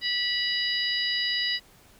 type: harmonic tone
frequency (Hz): 978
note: B5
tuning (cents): -17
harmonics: 2 / 3 / 4 / 5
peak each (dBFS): -30 / -30 / -30 / -30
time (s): 0.01-1.6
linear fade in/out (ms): 50
effects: pink hiss -56 dBFS RMS until 1.99 s